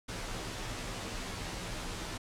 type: noise with comb filter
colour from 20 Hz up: pink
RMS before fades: -39 dBFS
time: 0.08-2.18 s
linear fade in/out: 10 ms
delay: 14 ms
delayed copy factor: -1
effects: low-pass 8000 Hz 12 dB/octave